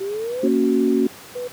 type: exponential sweep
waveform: sine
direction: up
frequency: 380 to 542 Hz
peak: -23 dBFS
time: 0-0.48 s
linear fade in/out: 10 ms
type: chord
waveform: sine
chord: F# major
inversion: first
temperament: equal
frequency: 233.1 / 277.2 / 370 Hz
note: A#3 / C#4 / F#4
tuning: 0 / 0 / 0 cents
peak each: -19 dBFS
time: 0.43-1.07 s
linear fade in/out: 5 ms
type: tone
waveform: sine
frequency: 493.9 Hz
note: B4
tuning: in tune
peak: -25 dBFS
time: 1.35-1.48 s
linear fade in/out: 10 ms
effects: pink hiss -40 dBFS RMS until 1.52 s + high-pass 150 Hz 12 dB/octave